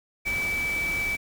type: tone in noise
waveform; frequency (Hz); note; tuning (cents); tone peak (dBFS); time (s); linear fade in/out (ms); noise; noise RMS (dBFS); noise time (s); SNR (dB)
sine; 2305; D7; -33; -25; 0.25-1.17; 20; pink; -36; 0.25-1.17; +8
effects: none